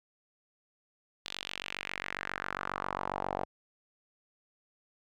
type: tone with band-pass filter sweep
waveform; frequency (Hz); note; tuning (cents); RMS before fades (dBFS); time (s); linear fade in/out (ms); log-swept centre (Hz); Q
sawtooth; 47.39; F#1; +42; -38; 1.25-3.45; 10; 3700 to 720; 2.5
effects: none